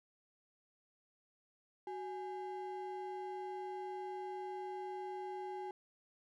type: ring-modulated tone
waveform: triangle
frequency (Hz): 602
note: D5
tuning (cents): +43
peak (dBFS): -36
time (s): 1.87-5.71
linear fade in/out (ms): 2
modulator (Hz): 229
effects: none